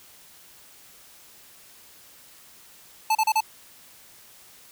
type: tone bursts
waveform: square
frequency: 874 Hz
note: A5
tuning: 12 cents flat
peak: -19 dBFS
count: 4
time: 3.1-3.406 s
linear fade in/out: 5 ms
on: 51 ms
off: 34 ms
effects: white hiss -51 dBFS RMS until 4.71 s